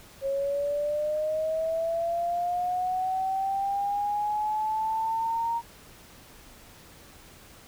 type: linear sweep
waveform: sine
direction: up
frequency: 542 to 934 Hz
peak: -25 dBFS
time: 0.21-5.62 s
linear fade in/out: 50 ms
effects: pink hiss -51 dBFS RMS until 7.67 s